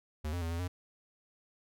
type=tone with pitch steps; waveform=square; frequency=76.5 / 87.7 / 82.7 / 84.5 / 89.8 Hz; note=D#2 / F2 / E2 / E2 / F2; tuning=-29 / +8 / +6 / +43 / +49 cents; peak=-34 dBFS; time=0.24-0.68 s; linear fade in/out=10 ms; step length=88 ms; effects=none